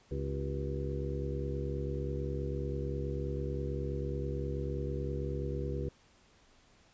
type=harmonic tone with a mistuned harmonic; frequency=69.3 Hz; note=C#2; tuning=in tune; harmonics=1 / 2 / 3 / 4 / 5 / 6 / 7; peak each=-37 / -38 / -46 / -45 / -44 / -41 / -42 dBFS; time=0.11-5.89 s; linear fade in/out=5 ms; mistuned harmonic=6; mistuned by=-100 cents; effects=pink hiss -64 dBFS RMS until 6.93 s + resampled to 16000 Hz